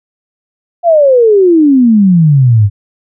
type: exponential sweep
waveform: sine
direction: down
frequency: 708 to 97.6 Hz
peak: -3 dBFS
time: 0.83-2.7 s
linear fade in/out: 50 ms
effects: none